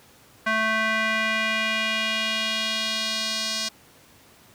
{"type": "tone with band-pass filter sweep", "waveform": "square", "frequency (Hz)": 220, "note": "A3", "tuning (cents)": 0, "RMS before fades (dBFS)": -25, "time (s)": [0.46, 3.69], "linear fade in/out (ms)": 10, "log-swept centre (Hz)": [1600, 4900], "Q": 2, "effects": ["pink hiss -53 dBFS RMS until 4.54 s", "high-pass 80 Hz 12 dB/octave"]}